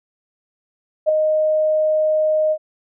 sine tone with ADSR envelope, 620 Hz, D#5, 6 cents flat, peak -9 dBFS, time 1.06-2.58 s, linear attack 31 ms, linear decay 3 ms, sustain -5 dB, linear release 65 ms, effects none

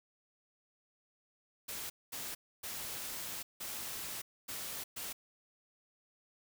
white noise bursts at uneven times, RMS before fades -42 dBFS, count 6, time 1.68-1.9 / 2.12-2.35 / 2.63-3.43 / 3.6-4.22 / 4.48-4.84 / 4.96-5.13 s, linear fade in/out 10 ms, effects none

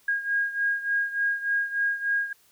sine beating tone pair, 1630 / 1633.4 Hz, G#6 / G#6, -33 / -29 cents, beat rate 3.4 Hz, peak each -25 / -29 dBFS, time 0.08-2.33 s, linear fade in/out 5 ms, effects white hiss -61 dBFS RMS until 2.51 s

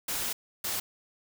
white noise bursts at uneven times, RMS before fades -32 dBFS, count 2, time 0.08-0.33 / 0.64-0.8 s, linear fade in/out 5 ms, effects none

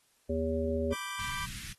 harmonic tone, 80.5 Hz, E2, 41 cents flat, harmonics 1 / 3 / 5 / 7, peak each -34 / -34 / -34 / -34 dBFS, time 0.29-0.94 s, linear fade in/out 10 ms
25% pulse chord, G major, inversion first, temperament equal, 987.8 / 1174.7 / 1568 Hz, B5 / D6 / G6, 0 / 0 / 0 cents, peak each -39 / -36 / -38 dBFS, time 0.92-1.46 s, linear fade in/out 10 ms
pink band-stop noise, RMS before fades -42 dBFS, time 1.19-1.73 s, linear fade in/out 5 ms, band 200 to 1700 Hz, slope 24 dB/octave
effects white hiss -69 dBFS RMS until 1.78 s + AAC 32 kbps

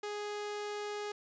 sawtooth tone, 415.3 Hz, G#4, in tune, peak -33 dBFS, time 0.03-1.12 s, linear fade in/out 5 ms, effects resampled to 16000 Hz

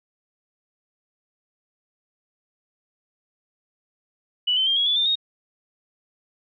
sine tone with pitch steps, 2958 / 3075 / 3196 / 3322 / 3453 / 3590 / 3731 Hz, F#7 / G7 / G7 / G#7 / A7 / A7 / A#7, -1 / -34 / +33 / 0 / -33 / +34 / +1 cents, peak -18 dBFS, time 4.47-5.156 s, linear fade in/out 10 ms, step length 98 ms, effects none

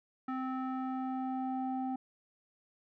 square tone with low-pass filter sweep, 260 Hz, C4, 11 cents flat, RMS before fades -36 dBFS, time 0.28-1.96 s, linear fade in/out 5 ms, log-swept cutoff 1400 to 710 Hz, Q 2.6, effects none

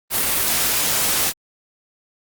white noise, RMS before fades -19 dBFS, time 0.1-1.33 s, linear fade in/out 50 ms, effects Opus 32 kbps

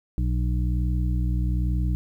harmonic tone, 61.1 Hz, B1, 18 cents flat, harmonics 1 / 2 / 3 / 5, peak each -22 / -28 / -32 / -36 dBFS, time 0.18-1.95 s, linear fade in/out 0 ms, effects 10-bit

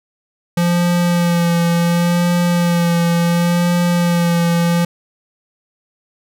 square tone with vibrato, 172.5 Hz, F3, 21 cents flat, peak -13 dBFS, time 0.57-4.85 s, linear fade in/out 5 ms, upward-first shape sine, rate 0.7 Hz, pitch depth 22 cents each way, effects none

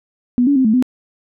sine tone with pitch steps, 245.5 / 283.9 / 261.7 / 217.4 / 253 Hz, B3 / C#4 / C4 / A3 / B3, -10 / +41 / 0 / -21 / +42 cents, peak -10 dBFS, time 0.38-0.825 s, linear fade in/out 0 ms, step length 89 ms, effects none

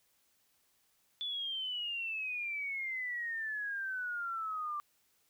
sine exponential sweep, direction down, 3479 to 1174.7 Hz, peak -35 dBFS, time 1.21-4.8 s, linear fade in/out 0 ms, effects white hiss -73 dBFS RMS until 5.29 s

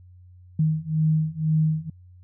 sine beating tone pair, 155.56 / 157.56 Hz, D#3 / D#3, 0 / +22 cents, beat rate 2 Hz, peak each -23 / -22 dBFS, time 0.59-1.9 s, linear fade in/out 5 ms, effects added 90 Hz sine -46 dBFS peak until 2.23 s

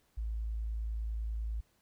sine tone, 55 Hz, A1, in tune, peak -33 dBFS, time 0.17-1.61 s, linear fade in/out 10 ms, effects pink hiss -72 dBFS RMS until 1.81 s

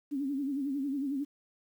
sine tone with vibrato, 277.2 Hz, C#4, in tune, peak -30 dBFS, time 0.11-1.25 s, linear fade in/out 20 ms, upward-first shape sine, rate 11 Hz, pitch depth 94 cents each way, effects 10-bit

